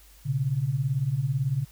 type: beating tone pair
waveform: sine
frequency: 121.5 / 139.5 Hz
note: B2 / C#3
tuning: -28 / +11 cents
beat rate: 18 Hz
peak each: -28 / -25 dBFS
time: 0.25-1.65 s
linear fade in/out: 20 ms
effects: added 51 Hz sine -52 dBFS peak until 1.71 s + white hiss -56 dBFS RMS until 1.71 s